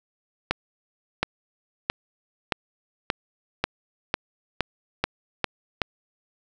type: accelerating click train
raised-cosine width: 0.3 ms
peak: -5 dBFS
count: 11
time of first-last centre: 0.51-5.818 s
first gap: 720 ms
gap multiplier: 0.93
effects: none